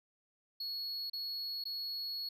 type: tone with dropouts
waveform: triangle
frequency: 4350 Hz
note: C#8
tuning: 33 cents flat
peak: -36 dBFS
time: 0.6-2.29 s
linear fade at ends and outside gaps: 5 ms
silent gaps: 1.099-1.132 / 1.64-1.653 s
effects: none